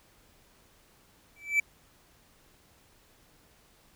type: tone with exponential growth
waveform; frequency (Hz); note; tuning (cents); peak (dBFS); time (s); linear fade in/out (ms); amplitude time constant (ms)
triangle; 2317; D7; -24; -17; 1.36-1.6; 5; 51
effects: pink hiss -62 dBFS RMS until 3.95 s